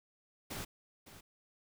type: noise with echo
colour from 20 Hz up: pink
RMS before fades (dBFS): -42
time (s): 0.5-0.65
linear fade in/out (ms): 10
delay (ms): 560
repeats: 1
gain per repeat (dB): -13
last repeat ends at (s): 1.21
effects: none